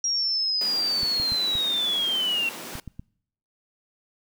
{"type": "linear sweep", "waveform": "sine", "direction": "down", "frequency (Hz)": [5660, 2711], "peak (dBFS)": -22, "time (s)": [0.04, 2.49], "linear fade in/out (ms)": 2}
{"type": "high-pass noise", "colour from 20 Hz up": "pink", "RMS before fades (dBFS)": -38, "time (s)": [0.61, 2.8], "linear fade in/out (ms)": 2, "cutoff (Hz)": 190, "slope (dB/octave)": 24}
{"type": "clicks", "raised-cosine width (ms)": 5, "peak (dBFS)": -24, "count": 7, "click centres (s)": [1.032, 1.199, 1.321, 1.554, 2.754, 2.877, 2.995]}
{"effects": ["noise-tail reverb RT60 0.7 s tail -25 dB re dry"]}